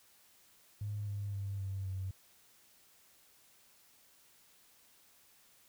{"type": "tone with pitch steps", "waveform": "triangle", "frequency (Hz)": [103.83, 101.46, 99.14, 96.88, 94.66], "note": ["G#2", "G#2", "G2", "G2", "F#2"], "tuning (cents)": [0, -40, 20, -20, 40], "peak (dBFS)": -32, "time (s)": [0.81, 2.11], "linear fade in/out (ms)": 5, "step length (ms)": 260, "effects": ["tanh soft clip ceiling -34 dBFS", "white hiss -65 dBFS RMS until 5.68 s"]}